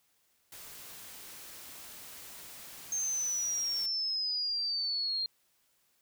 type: noise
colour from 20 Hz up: white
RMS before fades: -48 dBFS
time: 0.52-3.86 s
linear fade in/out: 2 ms
type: exponential sweep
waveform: sine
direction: down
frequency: 6400 to 4186 Hz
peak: -30 dBFS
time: 2.92-5.26 s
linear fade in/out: 2 ms
effects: white hiss -72 dBFS RMS until 6.01 s